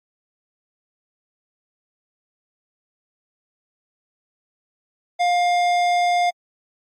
sine tone with tanh clipping, 706 Hz, F5, 19 cents sharp, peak -18 dBFS, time 5.19-6.31 s, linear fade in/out 20 ms, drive 16 dB, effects AAC 64 kbps

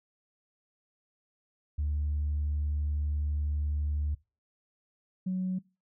sine tone pair in turn, 74 / 185.29 Hz, D2 / F#3, +14 / +3 cents, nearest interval octave + major third, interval 1589 cents, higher second, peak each -26 / -27 dBFS, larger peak first, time 1.78-4.15 / 5.26-5.59 s, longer first, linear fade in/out 10 ms, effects noise-tail reverb RT60 0.3 s tail -24 dB re dry + tanh soft clip ceiling -24 dBFS

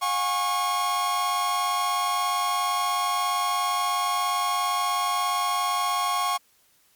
45% pulse tone cluster, 718 / 815 / 1097 Hz, F5 / G#5 / C#6, +48 / -33 / -18 cents, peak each -30 / -31 / -24 dBFS, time 0.01-6.38 s, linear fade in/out 20 ms, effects white hiss -62 dBFS RMS until 6.95 s + MP3 96 kbps

